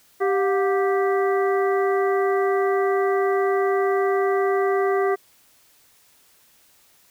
harmonic tone with a mistuned harmonic, 392 Hz, G4, in tune, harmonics 1 / 2 / 3 / 4 / 5, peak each -19 / -26 / -28 / -35 / -32 dBFS, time 0.2-5.16 s, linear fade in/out 20 ms, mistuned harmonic 2, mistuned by -140 cents, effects white hiss -57 dBFS RMS until 7.1 s

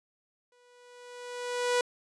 sawtooth tone with exponential growth, 490 Hz, B4, 14 cents flat, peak -19 dBFS, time 0.52-1.81 s, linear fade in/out 2 ms, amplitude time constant 280 ms, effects resampled to 22050 Hz

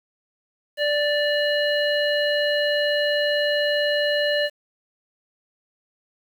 harmonic tone with a mistuned harmonic, 587.3 Hz, D5, in tune, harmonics 1 / 3 / 5 / 7, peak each -21 / -25 / -27 / -31 dBFS, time 0.77-4.5 s, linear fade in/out 50 ms, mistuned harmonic 5, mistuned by -21 cents, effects 8-bit

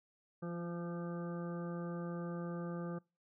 harmonic tone with a mistuned harmonic, 171.9 Hz, F3, 27 cents flat, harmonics 1 / 2 / 3 / 4 / 5 / 7 / 8 / 9, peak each -40 / -46 / -47 / -57 / -57 / -52 / -64 / -58 dBFS, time 0.42-2.99 s, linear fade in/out 10 ms, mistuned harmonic 2, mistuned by +15 cents, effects noise-tail reverb RT60 0.3 s tail -26 dB re dry

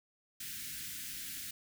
white band-stop noise, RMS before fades -43 dBFS, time 0.4-1.51 s, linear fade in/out 5 ms, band 310 to 1500 Hz, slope 48 dB/octave, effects none

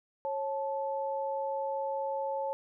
sine tone pair together, 547 / 872 Hz, C#5 / A5, -23 / -16 cents, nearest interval minor sixth, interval 807 cents, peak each -33 / -34 dBFS, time 0.25-2.53 s, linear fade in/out 0 ms, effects none

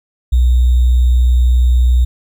sine tone with sample-and-hold, 61.6 Hz, B1, 4 cents flat, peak -7 dBFS, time 0.32-2.05 s, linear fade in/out 10 ms, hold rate 3675 Hz, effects none

